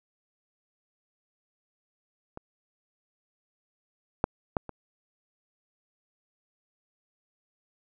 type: clicks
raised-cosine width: 1 ms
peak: -25 / -8 / -11 / -24 dBFS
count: 4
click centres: 2.374 / 4.241 / 4.568 / 4.693 s
effects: none